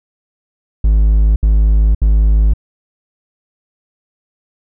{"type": "tone bursts", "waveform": "triangle", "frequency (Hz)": 52.7, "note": "G#1", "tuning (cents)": 26, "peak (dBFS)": -5, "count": 3, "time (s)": [0.84, 2.536], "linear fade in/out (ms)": 5, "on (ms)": 520, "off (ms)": 68, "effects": []}